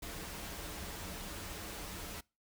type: noise with comb filter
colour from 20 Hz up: pink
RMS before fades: -44 dBFS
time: 0.02-2.21 s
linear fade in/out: 10 ms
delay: 7.9 ms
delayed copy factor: -0.55
effects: noise-tail reverb RT60 0.3 s tail -25 dB re dry